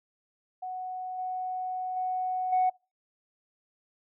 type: tone with level steps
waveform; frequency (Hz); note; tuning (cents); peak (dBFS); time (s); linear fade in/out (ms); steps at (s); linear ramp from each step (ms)
sine; 740; F#5; 0; -33 / -30 / -27 / -20; 0.62-2.7; 10; 1.18 / 1.96 / 2.52; 10
effects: noise-tail reverb RT60 0.3 s tail -26 dB re dry + tanh soft clip ceiling -18 dBFS